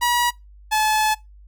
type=tone pair in turn; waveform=sawtooth; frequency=964 / 861.6 Hz; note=B5 / A5; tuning=-42 / -37 cents; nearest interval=major second; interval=195 cents; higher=first; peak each=-13 dBFS; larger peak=neither; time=0.01-0.31 / 0.71-1.15 s; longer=second; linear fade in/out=20 ms; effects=noise-tail reverb RT60 0.2 s tail -23 dB re dry + added 50 Hz sine -43 dBFS peak until 1.47 s